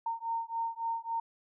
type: beating tone pair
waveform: sine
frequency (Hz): 915 / 918.6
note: A#5 / A#5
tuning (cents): -32 / -26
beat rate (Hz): 3.6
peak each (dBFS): -35 / -35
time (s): 0.06-1.2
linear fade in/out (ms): 5
effects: none